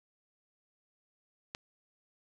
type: click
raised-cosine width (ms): 0.2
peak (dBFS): -21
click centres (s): 1.549
effects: none